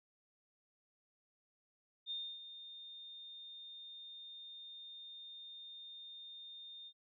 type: tone with ADSR envelope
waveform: sine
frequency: 3640 Hz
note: A#7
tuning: 42 cents flat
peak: -38 dBFS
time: 2.06-6.93 s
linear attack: 47 ms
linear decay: 280 ms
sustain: -11 dB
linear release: 60 ms
effects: none